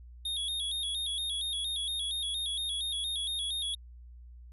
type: tone with vibrato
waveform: square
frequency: 3520 Hz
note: A7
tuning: in tune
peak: -32 dBFS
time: 0.25-3.75 s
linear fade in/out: 5 ms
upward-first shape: square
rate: 4.3 Hz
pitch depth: 82 cents each way
effects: added 60 Hz sine -47 dBFS peak until 4.52 s + resampled to 32000 Hz